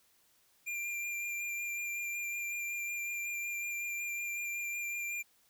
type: tone with vibrato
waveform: square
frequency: 2386 Hz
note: D7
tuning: 27 cents sharp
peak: -36 dBFS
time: 0.66-5.23 s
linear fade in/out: 20 ms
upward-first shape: sine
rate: 5.4 Hz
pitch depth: 15 cents each way
effects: white hiss -69 dBFS RMS until 5.49 s